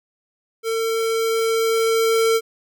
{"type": "tone with level ramp", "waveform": "square", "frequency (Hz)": 451.3, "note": "A4", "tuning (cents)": 44, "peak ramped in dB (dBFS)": [-21, -15], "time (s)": [0.63, 2.41], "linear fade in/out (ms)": 50, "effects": []}